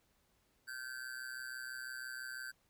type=tone with amplitude modulation; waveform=square; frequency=1548 Hz; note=G6; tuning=22 cents flat; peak=-40 dBFS; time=0.67-2.52 s; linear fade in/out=20 ms; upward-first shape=sine; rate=126 Hz; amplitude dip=80%; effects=pink hiss -75 dBFS RMS until 2.69 s